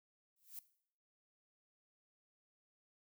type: noise with exponential growth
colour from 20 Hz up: violet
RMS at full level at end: -45 dBFS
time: 0.36-0.59 s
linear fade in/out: 2 ms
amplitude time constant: 50 ms
effects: noise-tail reverb RT60 0.6 s tail -17 dB re dry